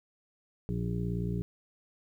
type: harmonic tone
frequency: 58.3 Hz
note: A#1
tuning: 1 cent sharp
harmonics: 1 / 2 / 3 / 5 / 6 / 7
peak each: -38 / -34 / -33 / -43 / -47 / -41 dBFS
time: 0.69-1.42 s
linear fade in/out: 0 ms
effects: 11-bit